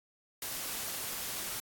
white noise, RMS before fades -38 dBFS, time 0.42-1.6 s, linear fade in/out 2 ms, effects AAC 64 kbps

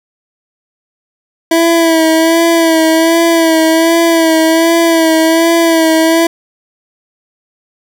25% pulse tone with vibrato, 327.9 Hz, E4, 9 cents flat, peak -3 dBFS, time 1.51-6.27 s, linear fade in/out 5 ms, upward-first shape sine, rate 1.3 Hz, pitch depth 39 cents each way, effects none

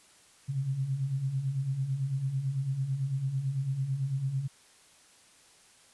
sine beating tone pair, 128.2 / 137.2 Hz, C3 / C#3, -35 / -17 cents, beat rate 9 Hz, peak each -36 / -29 dBFS, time 0.48-4.48 s, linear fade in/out 20 ms, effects white hiss -59 dBFS RMS until 5.93 s + resampled to 24000 Hz

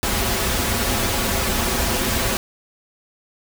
pink noise with comb filter, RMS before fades -21 dBFS, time 0.03-2.37 s, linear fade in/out 0 ms, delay 6.6 ms, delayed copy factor -0.65, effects none

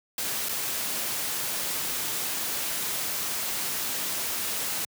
white noise with dropouts, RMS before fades -30 dBFS, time 0.18-4.85 s, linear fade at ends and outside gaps 2 ms, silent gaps 0.487-0.492 s, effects high-pass 100 Hz 12 dB/octave

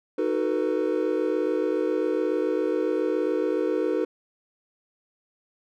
triangle chord, B dominant seventh, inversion first, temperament equal with one note detuned, 311.1 / 370 / 446.7 / 493.9 Hz, D#4 / F#4 / A4 / B4, 0 / 0 / +26 / 0 cents, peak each -26 dBFS, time 0.18-4.05 s, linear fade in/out 5 ms, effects none

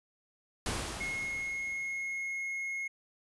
pink noise with exponential decay, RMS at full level -33 dBFS, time 0.66-2.41 s, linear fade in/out 2 ms, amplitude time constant 380 ms
triangle tone, 2162 Hz, C#7, 44 cents flat, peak -32 dBFS, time 1-2.88 s, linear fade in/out 10 ms
effects resampled to 24000 Hz

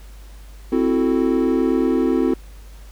triangle chord, F# half-diminished seventh, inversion second, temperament equal, 261.6 / 329.6 / 370 / 440 Hz, C4 / E4 / F#4 / A4, 0 / 0 / 0 / 0 cents, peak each -17 / -19 / -20 / -22 dBFS, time 0.72-2.34 s, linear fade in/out 5 ms, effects added 50 Hz sine -37 dBFS peak until 2.91 s + pink hiss -50 dBFS RMS until 2.91 s

